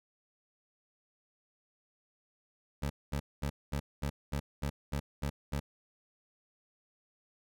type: tone bursts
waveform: 20% pulse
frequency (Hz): 71.6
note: D2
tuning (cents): -43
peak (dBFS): -27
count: 10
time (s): 2.82-5.6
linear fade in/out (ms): 10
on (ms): 80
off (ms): 220
effects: none